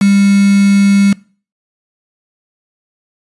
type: tone with quantisation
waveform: sine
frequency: 199.2 Hz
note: G3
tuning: 28 cents sharp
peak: -6 dBFS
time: 0.01-1.13 s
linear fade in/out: 5 ms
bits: 3
effects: noise-tail reverb RT60 0.4 s tail -23 dB re dry + resampled to 24000 Hz